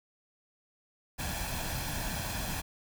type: noise with comb filter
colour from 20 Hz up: pink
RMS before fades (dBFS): -35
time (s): 1.18-2.62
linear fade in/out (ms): 20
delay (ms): 1.2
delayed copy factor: +0.6
effects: none